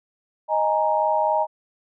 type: chord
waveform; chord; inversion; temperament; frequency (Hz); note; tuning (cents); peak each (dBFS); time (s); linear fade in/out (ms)
sine; D# suspended fourth; none; just; 622.3 / 829.7 / 933.4; D#5 / G#5 / A#5; 0 / -2 / +2; -22 / -23 / -22; 0.48-1.47; 50
effects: none